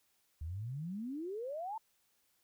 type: exponential sweep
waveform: sine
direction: up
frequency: 73.42 to 920 Hz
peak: -38 dBFS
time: 0.41-1.78 s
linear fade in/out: 5 ms
effects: white hiss -75 dBFS RMS until 2.43 s